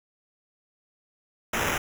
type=noise with sample-and-hold; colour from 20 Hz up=violet; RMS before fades=-27 dBFS; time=1.53-1.78 s; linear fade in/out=5 ms; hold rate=4410 Hz; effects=none